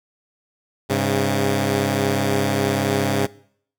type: tone pair together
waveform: 10% pulse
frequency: 101.08 / 135.9 Hz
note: G#2 / C#3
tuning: -46 / -34 cents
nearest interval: perfect fourth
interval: 512 cents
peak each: -13 dBFS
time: 0.89-3.27 s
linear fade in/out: 20 ms
effects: noise-tail reverb RT60 0.6 s tail -21 dB re dry